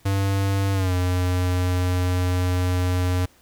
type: tone with pitch glide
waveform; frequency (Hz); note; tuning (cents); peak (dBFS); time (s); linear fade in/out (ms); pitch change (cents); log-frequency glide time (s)
square; 98 to 90.39; G2 to F#2; 0 to -40; -20; 0.05-3.26; 10; -140; 0.73-0.93
effects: pink hiss -56 dBFS RMS until 3.41 s